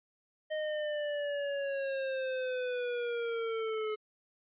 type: linear sweep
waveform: square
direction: down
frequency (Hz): 621 to 426.5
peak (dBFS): -33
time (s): 0.5-3.96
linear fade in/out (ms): 20
effects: resampled to 8000 Hz